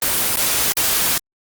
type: noise with dropouts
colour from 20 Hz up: white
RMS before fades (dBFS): -18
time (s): 0.02-1.18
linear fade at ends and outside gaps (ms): 2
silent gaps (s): 0.36-0.37 / 0.723-0.769
effects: Opus 24 kbps